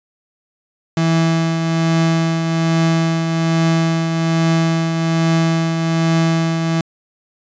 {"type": "tone with tremolo", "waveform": "35% pulse", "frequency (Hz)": 164, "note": "E3", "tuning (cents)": -9, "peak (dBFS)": -10, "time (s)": [0.97, 6.81], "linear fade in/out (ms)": 2, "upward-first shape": "triangle", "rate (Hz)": 1.2, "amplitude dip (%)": 45, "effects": ["resampled to 16000 Hz"]}